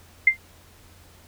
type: tone with exponential decay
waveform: sine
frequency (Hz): 2093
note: C7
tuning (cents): 0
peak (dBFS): -8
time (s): 0.27-0.37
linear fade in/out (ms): 5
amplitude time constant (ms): 21
effects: added 86 Hz sine -53 dBFS peak until 1.27 s + pink hiss -53 dBFS RMS until 1.27 s